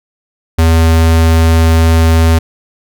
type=tone; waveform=square; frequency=81.7 Hz; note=E2; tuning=15 cents flat; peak=-6 dBFS; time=0.58-2.39 s; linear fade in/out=10 ms; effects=none